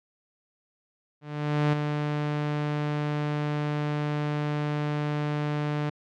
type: tone with ADSR envelope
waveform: sawtooth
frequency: 148.5 Hz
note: D3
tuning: 20 cents sharp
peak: -16 dBFS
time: 1.21-5.9 s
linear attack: 520 ms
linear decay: 6 ms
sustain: -6 dB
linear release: 10 ms
effects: low-pass 3000 Hz 12 dB/octave